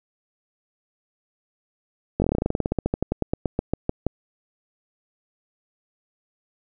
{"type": "slowing click train", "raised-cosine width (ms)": 2, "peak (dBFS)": -8, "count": 27, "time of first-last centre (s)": [2.2, 4.066], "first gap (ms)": 20, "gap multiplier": 1.09, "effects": []}